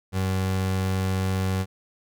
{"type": "tone", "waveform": "30% pulse", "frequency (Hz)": 94.6, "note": "F#2", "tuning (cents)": 39, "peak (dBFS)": -20, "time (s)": [0.12, 1.66], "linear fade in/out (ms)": 50, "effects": []}